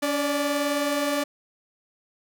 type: tone pair together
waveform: sawtooth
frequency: 284 / 587.3 Hz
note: C#4 / D5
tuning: +42 / 0 cents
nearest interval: octave + minor second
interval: 1258 cents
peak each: -22 dBFS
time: 0.02-1.24 s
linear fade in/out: 10 ms
effects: none